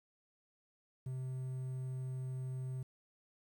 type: tone with quantisation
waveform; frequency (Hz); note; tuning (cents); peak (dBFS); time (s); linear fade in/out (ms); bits
triangle; 129.5; C3; -17; -36; 1.06-2.83; 5; 11
effects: none